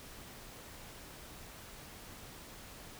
silence, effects pink hiss -51 dBFS RMS until 2.99 s

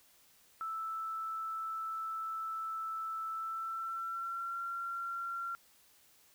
sine tone with pitch glide, 1318.5 to 1372.1 Hz, E6 to F6, 0 to -31 cents, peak -36 dBFS, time 0.61-5.55 s, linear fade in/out 0 ms, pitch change +69 cents, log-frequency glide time 3.31-4.61 s, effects white hiss -65 dBFS RMS until 6.34 s

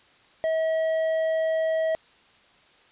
sine tone with tanh clipping, 642 Hz, E5, 46 cents flat, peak -23 dBFS, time 0.44-1.95 s, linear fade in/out 0 ms, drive 7 dB, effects white hiss -57 dBFS RMS until 2.91 s + resampled to 8000 Hz

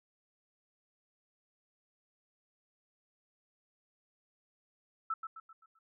sine tone with echo, 1318.5 Hz, E6, in tune, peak -31 dBFS, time 5.1-5.14 s, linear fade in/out 5 ms, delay 130 ms, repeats 5, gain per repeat -7 dB, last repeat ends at 5.79 s, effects none

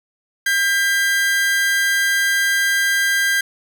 40% pulse tone pair together, 1600 / 1992 Hz, G6 / B6, +35 / +14 cents, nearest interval major third, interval 379 cents, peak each -15 / -22 dBFS, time 0.46-3.41 s, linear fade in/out 5 ms, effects none

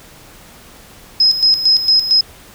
triangle tone with tremolo, 5110 Hz, D#8, 45 cents sharp, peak -4 dBFS, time 1.2-2.21 s, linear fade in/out 5 ms, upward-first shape square, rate 4.4 Hz, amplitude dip 75%, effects tanh soft clip ceiling -6 dBFS + pink hiss -41 dBFS RMS until 2.54 s

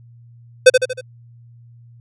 square tone with echo, 510 Hz, C5, 44 cents flat, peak -3 dBFS, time 0.66-0.7 s, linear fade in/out 10 ms, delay 78 ms, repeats 4, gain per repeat -6 dB, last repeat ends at 1.012 s, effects added 118 Hz sine -42 dBFS peak until 2 s + resampled to 24000 Hz

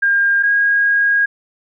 sine tone pair in turn, 1608 / 1636.1 Hz, G6 / G#6, +44 / -26 cents, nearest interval unison, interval 30 cents, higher second, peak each -11 dBFS, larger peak neither, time 0.02-0.43 / 0.43-1.26 s, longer second, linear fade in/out 10 ms, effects none

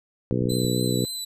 harmonic tone, 61.74 Hz, B1, in tune, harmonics 2 / 3 / 4 / 5 / 6 / 7 / 8, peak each -26 / -28 / -29 / -30 / -31 / -31 / -32 dBFS, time 0.31-1.05 s, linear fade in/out 0 ms
clicks, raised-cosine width 5 ms, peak -23 dBFS, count 5, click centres 0.327 / 0.418 / 0.456 / 0.52 / 0.645 s
25% pulse tone with vibrato, 4000 Hz, B7, 21 cents sharp, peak -25 dBFS, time 0.49-1.25 s, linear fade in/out 10 ms, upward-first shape triangle, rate 3.6 Hz, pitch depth 27 cents each way
effects none

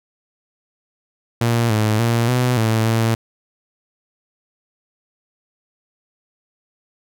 sawtooth tone with pitch steps, 117.2 / 108.1 / 116.8 / 124.7 / 111.5 / 113.5 Hz, A#2 / A2 / A#2 / B2 / A2 / A#2, +10 / -30 / +4 / +17 / +23 / -46 cents, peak -11 dBFS, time 1.41-3.15 s, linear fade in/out 5 ms, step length 290 ms, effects none

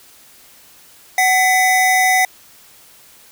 square tone pair together, 748 / 2002 Hz, F#5 / B6, +19 / +23 cents, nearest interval octave + perfect fourth, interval 1704 cents, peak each -15 dBFS, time 1.18-2.25 s, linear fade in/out 2 ms, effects white hiss -46 dBFS RMS until 3.31 s

